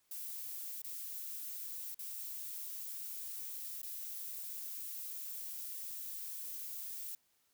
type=noise with dropouts; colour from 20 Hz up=violet; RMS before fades=-44 dBFS; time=0.11-7.15 s; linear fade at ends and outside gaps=2 ms; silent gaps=0.819-0.843 / 1.945-1.991 / 3.817-3.83 s; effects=white hiss -75 dBFS RMS until 7.53 s